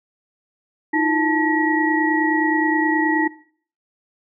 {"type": "tone cluster", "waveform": "sine", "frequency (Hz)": [313, 342.5, 877, 1912], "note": ["D#4", "F4", "A5", "A#6"], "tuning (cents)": [10, -34, -6, 43], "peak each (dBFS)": [-19, -27, -23, -21], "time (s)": [0.93, 3.28], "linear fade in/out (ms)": 10, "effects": ["noise-tail reverb RT60 0.5 s tail -18 dB re dry"]}